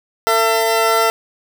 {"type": "tone pair together", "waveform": "20% pulse", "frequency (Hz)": [450, 674.2], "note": ["A4", "E5"], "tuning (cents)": [39, 39], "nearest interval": "perfect fifth", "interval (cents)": 700, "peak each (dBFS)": -11, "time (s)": [0.27, 1.1], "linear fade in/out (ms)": 0, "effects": []}